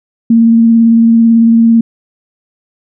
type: tone with vibrato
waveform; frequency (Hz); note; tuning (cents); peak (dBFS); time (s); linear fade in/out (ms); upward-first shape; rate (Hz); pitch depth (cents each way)
sine; 229.1; A#3; -30; -3; 0.3-1.81; 5; sine; 18; 16
effects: none